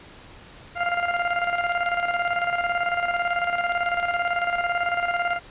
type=tone with tremolo; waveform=20% pulse; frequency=698.5 Hz; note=F5; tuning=in tune; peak=-15 dBFS; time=0.75-5.4 s; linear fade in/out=50 ms; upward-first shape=square; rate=18 Hz; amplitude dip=55%; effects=pink hiss -46 dBFS RMS until 5.5 s + resampled to 8000 Hz